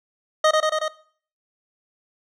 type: tone with echo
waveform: 25% pulse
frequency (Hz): 622.3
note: D#5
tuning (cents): 0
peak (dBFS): -10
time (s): 0.44-0.51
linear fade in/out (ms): 5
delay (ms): 93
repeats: 4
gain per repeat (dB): -2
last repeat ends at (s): 0.882
effects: noise-tail reverb RT60 0.5 s tail -19 dB re dry + low-pass 6000 Hz 12 dB/octave